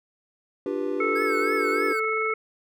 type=chord; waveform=triangle; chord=G dominant seventh; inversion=second; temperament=just; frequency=294 / 352.8 / 392 / 490 Hz; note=D4 / F4 / G4 / B4; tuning=+2 / +18 / 0 / -14 cents; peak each=-29 / -30 / -27 / -30 dBFS; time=0.66-1.93 s; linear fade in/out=2 ms
type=harmonic tone; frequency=438.5 Hz; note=A4; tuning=6 cents flat; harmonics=1 / 3 / 5; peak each=-27 / -27 / -27 dBFS; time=1-2.34 s; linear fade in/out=5 ms
type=tone with vibrato; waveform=square; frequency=1599 Hz; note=G6; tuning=34 cents sharp; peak=-35 dBFS; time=1.15-2 s; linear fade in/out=10 ms; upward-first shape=triangle; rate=3.2 Hz; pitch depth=160 cents each way
effects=none